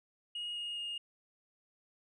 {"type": "tone with pitch steps", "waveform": "sine", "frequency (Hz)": [2877, 2860, 2844], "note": ["F#7", "F7", "F7"], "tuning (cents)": [-49, 41, 31], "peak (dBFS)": -35, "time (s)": [0.35, 0.98], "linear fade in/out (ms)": 5, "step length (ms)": 210, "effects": ["tanh soft clip ceiling -35 dBFS"]}